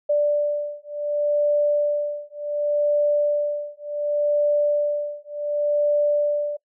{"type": "beating tone pair", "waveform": "sine", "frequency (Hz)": [587.3, 587.98], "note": ["D5", "D5"], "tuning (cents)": [0, 2], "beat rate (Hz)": 0.68, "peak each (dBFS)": -22, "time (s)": [0.09, 6.57], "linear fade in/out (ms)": 10, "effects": ["noise-tail reverb RT60 0.1 s tail -24 dB re dry"]}